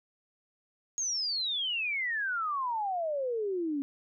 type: exponential sweep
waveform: sine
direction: down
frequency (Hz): 6645 to 272.5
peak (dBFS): -29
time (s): 0.98-3.82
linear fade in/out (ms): 0
effects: none

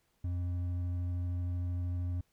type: tone with hard clipping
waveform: triangle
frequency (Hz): 88.7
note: F2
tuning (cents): +27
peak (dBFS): -33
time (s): 0.24-2.21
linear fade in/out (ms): 5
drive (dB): 8
effects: pink hiss -75 dBFS RMS until 2.32 s

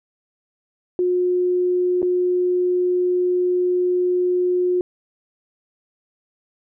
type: tone with dropouts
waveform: sine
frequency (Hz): 360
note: F#4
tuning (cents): -47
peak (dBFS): -16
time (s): 0.99-4.81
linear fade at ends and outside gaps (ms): 1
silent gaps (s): 2.019-2.028
effects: none

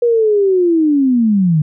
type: linear sweep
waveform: sine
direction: down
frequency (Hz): 483.1 to 146.4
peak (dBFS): -9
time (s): 0.02-1.62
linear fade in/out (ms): 5
effects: none

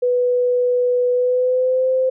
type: tone with pitch glide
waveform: sine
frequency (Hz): 493.7 to 518.5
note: B4 to C5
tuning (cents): -1 to -16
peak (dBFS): -14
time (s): 0.02-2.1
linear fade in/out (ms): 10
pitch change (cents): +85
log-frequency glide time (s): 1.12-1.89
effects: none

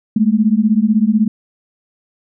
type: beating tone pair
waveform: sine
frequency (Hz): 207.7 / 223.7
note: G#3 / A3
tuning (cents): 0 / +29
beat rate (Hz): 16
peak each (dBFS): -13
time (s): 0.16-1.28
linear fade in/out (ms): 5
effects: none

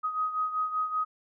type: beating tone pair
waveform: sine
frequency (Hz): 1255 / 1260.2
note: D#6 / D#6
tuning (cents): +15 / +22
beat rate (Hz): 5.2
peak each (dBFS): -28 / -34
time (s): 0.03-1.05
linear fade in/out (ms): 20
effects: none

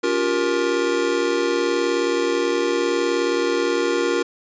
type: chord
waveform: square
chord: G half-diminished seventh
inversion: second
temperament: just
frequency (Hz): 282.2 / 352.8 / 392 / 470.4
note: Db4 / F4 / G4 / Bb4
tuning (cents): +31 / +18 / 0 / +16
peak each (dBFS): -28 / -23 / -28 / -23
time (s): 0.03-4.23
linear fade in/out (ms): 10
effects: resampled to 16000 Hz

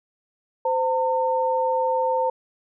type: tone pair together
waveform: sine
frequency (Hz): 516 / 906.7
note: C5 / A#5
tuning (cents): -24 / -48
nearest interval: minor seventh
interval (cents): 976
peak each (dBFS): -22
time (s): 0.65-2.3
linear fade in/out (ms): 5
effects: none

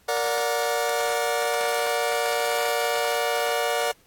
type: chord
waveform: sawtooth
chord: Bb augmented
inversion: none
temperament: just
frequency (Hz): 466.2 / 582.7 / 728.4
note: Bb4 / D5 / F#5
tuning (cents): 0 / -14 / -27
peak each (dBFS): -23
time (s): 0.08-3.92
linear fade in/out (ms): 10
effects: pink hiss -59 dBFS RMS until 4.06 s + AAC 64 kbps

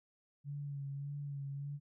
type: tone with vibrato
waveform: sine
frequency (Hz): 141.5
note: C#3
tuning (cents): +36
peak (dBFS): -39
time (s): 0.44-1.8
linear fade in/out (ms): 50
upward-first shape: sine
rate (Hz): 1.7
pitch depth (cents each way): 32
effects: none

